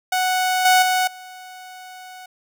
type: tone with level steps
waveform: sawtooth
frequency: 740 Hz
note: F#5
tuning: in tune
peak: -14 / -8 / -13 / -33 dBFS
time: 0.12-2.26 s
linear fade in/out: 5 ms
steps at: 0.65 / 0.82 / 1.07 s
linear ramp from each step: 5 ms
effects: none